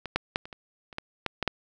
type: clicks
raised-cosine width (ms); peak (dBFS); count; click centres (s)
0.3; -19 / -8 / -9 / -26 / -25 / -28 / -16 / -11 / -12 / -8; 10; 0.057 / 0.16 / 0.359 / 0.455 / 0.528 / 0.928 / 0.984 / 1.263 / 1.427 / 1.477
effects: none